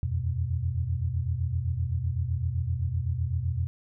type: chord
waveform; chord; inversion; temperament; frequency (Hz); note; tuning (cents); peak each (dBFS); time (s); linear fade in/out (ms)
sine; E suspended second; none; equal with one note detuned; 82.41 / 90.23 / 123.47; E2 / F#2 / B2; 0 / -43 / 0; -30; 0.03-3.67; 0
effects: none